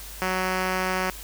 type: tone with low-pass filter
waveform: 5% pulse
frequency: 185.8 Hz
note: F#3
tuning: 7 cents sharp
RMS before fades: -26 dBFS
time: 0.22-1.1 s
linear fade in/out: 0 ms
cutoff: 4900 Hz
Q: 0.67
effects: added 50 Hz sine -41 dBFS peak until 1.23 s + white hiss -41 dBFS RMS until 1.23 s